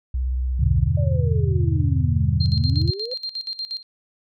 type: tone with vibrato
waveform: sine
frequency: 63.4 Hz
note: B1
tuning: 46 cents sharp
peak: -20 dBFS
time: 0.14-0.88 s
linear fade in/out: 5 ms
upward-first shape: sine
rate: 17 Hz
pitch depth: 55 cents each way
type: chord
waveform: sine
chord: E minor seventh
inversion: none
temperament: just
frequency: 82.41 / 98.89 / 123.61 / 148.33 Hz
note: E2 / G2 / B2 / D3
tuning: 0 / +16 / +2 / +18 cents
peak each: -21 / -23 / -22 / -24 dBFS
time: 0.59-2.91 s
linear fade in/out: 10 ms
type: exponential two-way sweep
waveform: sine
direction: down then up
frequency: 600 to 176.5 to 523 Hz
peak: -29 dBFS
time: 0.97-3.14 s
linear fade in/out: 5 ms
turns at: 2.45 s
type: tone with tremolo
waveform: sine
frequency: 4186 Hz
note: C8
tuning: in tune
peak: -25 dBFS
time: 2.4-3.83 s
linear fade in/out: 10 ms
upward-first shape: square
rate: 8.4 Hz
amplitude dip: 80%
effects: none